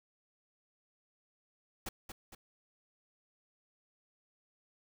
pink noise with echo, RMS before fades -40 dBFS, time 1.86-1.89 s, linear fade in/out 5 ms, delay 230 ms, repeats 2, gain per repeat -6 dB, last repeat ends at 2.35 s, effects none

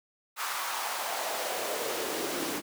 pink noise with high-pass filter sweep, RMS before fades -33 dBFS, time 0.36-2.62 s, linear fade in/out 50 ms, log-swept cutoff 1200 to 280 Hz, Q 2.5, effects none

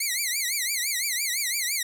10% pulse tone with vibrato, 2119 Hz, C7, 21 cents sharp, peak -16 dBFS, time 0-1.83 s, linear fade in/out 5 ms, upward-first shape triangle, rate 5.9 Hz, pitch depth 220 cents each way, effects none

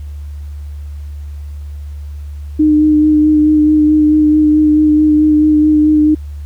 sine tone with vibrato, 304.2 Hz, D#4, 39 cents flat, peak -6 dBFS, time 2.59-6.15 s, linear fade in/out 10 ms, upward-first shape sine, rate 4.6 Hz, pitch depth 16 cents each way, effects added 73 Hz sine -23 dBFS peak until 6.45 s + pink hiss -50 dBFS RMS until 6.45 s

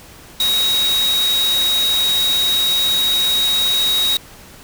sine tone in noise, 3800 Hz, A#7, 33 cents sharp, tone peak -14 dBFS, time 0.4-4.17 s, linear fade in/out 2 ms, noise white, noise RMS -24 dBFS, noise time 0.4-4.17 s, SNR +7 dB, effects pink hiss -41 dBFS RMS until 4.63 s

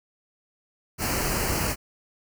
pink band-stop noise, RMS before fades -26 dBFS, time 0.98-1.76 s, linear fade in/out 50 ms, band 3000 to 4200 Hz, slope 96 dB/octave, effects none

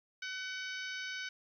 harmonic tone, 754 Hz, F#5, 32 cents sharp, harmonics 2 / 3 / 4 / 5 / 6 / 7 / 8, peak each -41 / -45 / -47 / -49 / -51 / -52 / -53 dBFS, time 0.22-1.29 s, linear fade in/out 5 ms, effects 12-bit

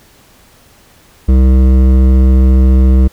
sine tone with hard clipping, 64.8 Hz, C2, 16 cents flat, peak -6 dBFS, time 1.28-3.08 s, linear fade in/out 10 ms, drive 12 dB, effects pink hiss -45 dBFS RMS until 3.12 s

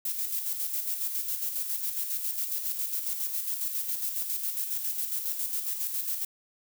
violet noise with tremolo, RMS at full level -30 dBFS, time 0.05-6.25 s, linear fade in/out 5 ms, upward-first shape square, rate 7.3 Hz, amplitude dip 45%, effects none

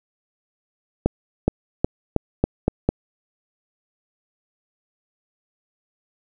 accelerating click train, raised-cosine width 2 ms, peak -3 dBFS, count 7, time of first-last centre 1.06-2.89 s, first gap 420 ms, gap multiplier 0.87, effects none

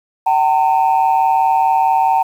sine tone pair together, 765 / 909.7 Hz, G5 / A#5, -42 / -43 cents, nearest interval minor third, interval 299 cents, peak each -12 dBFS, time 0.26-2.23 s, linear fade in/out 10 ms, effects tanh soft clip ceiling -6 dBFS + 7-bit

